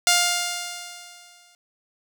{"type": "tone with exponential decay", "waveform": "5% pulse", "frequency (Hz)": 704, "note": "F5", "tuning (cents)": 14, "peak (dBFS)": -3, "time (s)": [0.07, 1.55], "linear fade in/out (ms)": 1, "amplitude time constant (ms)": 320, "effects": []}